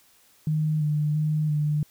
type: tone with pitch steps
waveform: sine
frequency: 154.5 / 150 / 153.4 / 149.7 Hz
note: D#3 / D3 / D#3 / D3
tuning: -12 / +37 / -24 / +33 cents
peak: -21 dBFS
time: 0.47-1.83 s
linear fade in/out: 2 ms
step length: 340 ms
effects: white hiss -59 dBFS RMS until 1.9 s